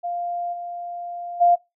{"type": "tone with level steps", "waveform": "sine", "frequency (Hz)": 698.5, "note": "F5", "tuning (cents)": 0, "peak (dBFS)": [-24, -29, -12], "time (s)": [0.03, 1.56], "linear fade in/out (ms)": 20, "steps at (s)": [0.52, 1.4], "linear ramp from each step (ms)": 20, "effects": ["noise-tail reverb RT60 0.2 s tail -20 dB re dry"]}